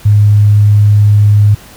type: tone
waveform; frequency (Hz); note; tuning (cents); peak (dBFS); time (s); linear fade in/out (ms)
sine; 103.83; G#2; 0; -3; 0.05-1.55; 10
effects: pink hiss -36 dBFS RMS until 1.76 s